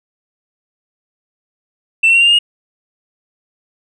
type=tone with pitch steps; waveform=sine; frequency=2675 / 2711 / 2747 / 2784 / 2821 / 2859 Hz; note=E7 / E7 / F7 / F7 / F7 / F7; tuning=+25 / +48 / -29 / -6 / +17 / +40 cents; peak=-5 dBFS; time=2.03-2.39 s; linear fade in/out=10 ms; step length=60 ms; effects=tanh soft clip ceiling -5 dBFS